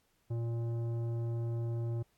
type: tone with tanh clipping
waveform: sine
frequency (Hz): 116.54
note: A#2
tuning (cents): 0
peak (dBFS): -34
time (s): 0.3-2.03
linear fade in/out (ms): 10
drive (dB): 12
effects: pink hiss -74 dBFS RMS until 2.17 s + AAC 64 kbps